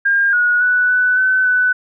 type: tone with pitch steps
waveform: sine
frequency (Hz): 1609 / 1453 / 1482 / 1493 / 1518 / 1497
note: G6 / F#6 / F#6 / F#6 / F#6 / F#6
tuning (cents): +45 / -32 / +2 / +15 / +44 / +20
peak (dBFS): -11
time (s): 0.05-1.73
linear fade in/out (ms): 10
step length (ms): 280
effects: none